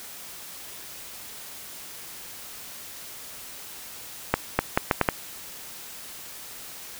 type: accelerating click train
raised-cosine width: 0.5 ms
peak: -3 dBFS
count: 6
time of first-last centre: 4.34-5.088 s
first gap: 250 ms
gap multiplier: 0.74
effects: white hiss -41 dBFS RMS until 6.99 s